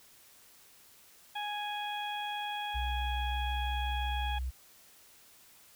harmonic tone, 830.6 Hz, G#5, in tune, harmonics 1 / 2 / 3 / 4, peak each -36 / -43 / -44 / -41 dBFS, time 1.35-4.39 s, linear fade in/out 10 ms
sine tone with pitch glide, 63 to 63.84 Hz, B1 to C2, +35 to -42 cents, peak -32 dBFS, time 2.74-4.51 s, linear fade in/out 20 ms, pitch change +23 cents, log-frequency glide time 3.19-3.41 s
effects white hiss -59 dBFS RMS until 5.75 s

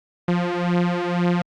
sawtooth beating tone pair, 174.61 / 176.61 Hz, F3 / F3, 0 / +20 cents, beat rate 2 Hz, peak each -18 dBFS, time 0.28-1.42 s, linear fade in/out 5 ms, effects low-pass 3000 Hz 12 dB/octave + Opus 48 kbps

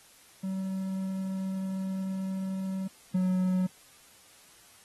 triangle tone pair in turn, 190.4 / 184.66 Hz, F#3 / F#3, +50 / -3 cents, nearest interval minor second, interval 53 cents, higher first, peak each -28 / -22 dBFS, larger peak second, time 0.43-2.88 / 3.14-3.67 s, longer first, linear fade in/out 10 ms, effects white hiss -57 dBFS RMS until 4.84 s + AAC 32 kbps

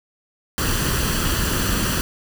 pink noise with comb filter, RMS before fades -21 dBFS, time 0.58-2.01 s, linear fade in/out 0 ms, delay 0.67 ms, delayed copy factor +0.6, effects none

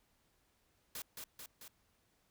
white noise with echo, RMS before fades -44 dBFS, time 0.95-1.02 s, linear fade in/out 2 ms, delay 220 ms, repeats 3, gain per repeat -3 dB, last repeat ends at 1.68 s, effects pink hiss -75 dBFS RMS until 2.3 s

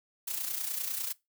blue noise with amplitude modulation, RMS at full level -32 dBFS, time 0.27-1.13 s, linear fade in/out 10 ms, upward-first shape sine, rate 30 Hz, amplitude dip 60%, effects noise-tail reverb RT60 0.2 s tail -21 dB re dry

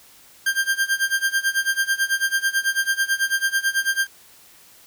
40% pulse tone with tremolo, 1589 Hz, G6, 23 cents sharp, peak -15 dBFS, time 0.46-4.07 s, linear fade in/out 5 ms, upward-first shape sine, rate 9.1 Hz, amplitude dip 90%, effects white hiss -50 dBFS RMS until 4.86 s

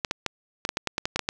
clicks, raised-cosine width 0.2 ms, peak -8 dBFS, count 12, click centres 0.048 / 0.111 / 0.263 / 0.651 / 0.691 / 0.771 / 0.873 / 0.981 / 1.055 / 1.16 / 1.193 / 1.289 s, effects none

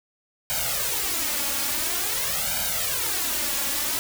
white noise with flanger, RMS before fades -26 dBFS, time 0.5-3.99 s, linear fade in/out 0 ms, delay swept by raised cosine 1.3 to 3.6 ms, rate 0.48 Hz, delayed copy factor +0.9, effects none

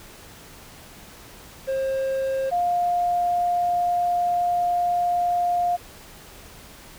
triangle / sine tone pair in turn, 534 / 705 Hz, C5 / F5, +35 / +16 cents, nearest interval perfect fourth, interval 481 cents, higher second, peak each -20 / -19 dBFS, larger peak second, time 1.67-2.51 / 2.51-5.77 s, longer second, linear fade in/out 20 ms, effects pink hiss -45 dBFS RMS until 6.98 s

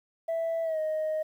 sine tone with pitch glide, 659.3 to 623.7 Hz, E5 to D#5, 0 to +4 cents, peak -25 dBFS, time 0.28-1.23 s, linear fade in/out 10 ms, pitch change -96 cents, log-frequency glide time 0.63-0.79 s, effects tanh soft clip ceiling -25 dBFS + 10-bit

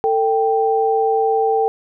sine tone pair together, 447.2 / 784 Hz, A4 / G5, +28 / 0 cents, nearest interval minor seventh, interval 972 cents, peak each -16 / -17 dBFS, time 0.04-1.68 s, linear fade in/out 0 ms, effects none

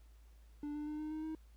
triangle tone with pitch steps, 293.7 / 298 / 302.3 / 306.7 / 311.2 / 315.7 Hz, D4 / D4 / D#4 / D#4 / D#4 / D#4, 0 / +25 / -50 / -25 / 0 / +25 cents, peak -37 dBFS, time 0.63-1.35 s, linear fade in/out 2 ms, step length 120 ms, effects added 55 Hz sine -57 dBFS peak until 1.56 s + pink hiss -73 dBFS RMS until 1.56 s

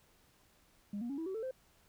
sine tone with pitch steps, 203.8 / 238.2 / 278.4 / 325.4 / 380.3 / 444.5 / 519.5 Hz, G#3 / A#3 / C#4 / E4 / F#4 / A4 / C5, -32 / +38 / +8 / -22 / +48 / +18 / -12 cents, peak -35 dBFS, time 0.93-1.511 s, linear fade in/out 5 ms, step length 83 ms, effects tanh soft clip ceiling -34 dBFS + pink hiss -68 dBFS RMS until 1.88 s

